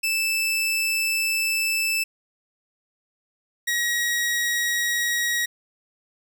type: tone pair in turn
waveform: sawtooth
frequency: 2637 / 1901 Hz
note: E7 / A#6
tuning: 0 / +33 cents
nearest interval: tritone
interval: 567 cents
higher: first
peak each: -18 dBFS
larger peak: neither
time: 0.03-2.04 / 3.67-5.46 s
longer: first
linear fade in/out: 10 ms
effects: none